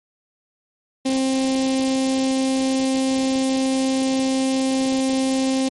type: tone with notch filter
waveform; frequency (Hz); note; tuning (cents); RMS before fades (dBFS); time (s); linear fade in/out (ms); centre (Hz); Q
sawtooth; 264.5; C4; +19; -20; 1.05-5.69; 10; 1400; 0.59
effects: MP3 48 kbps